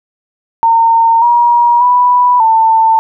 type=tone with pitch steps; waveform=sine; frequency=914 / 953 / 985 / 894 Hz; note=A#5 / A#5 / B5 / A5; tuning=-34 / +38 / -5 / +27 cents; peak=-5 dBFS; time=0.63-2.99 s; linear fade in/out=0 ms; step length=590 ms; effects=none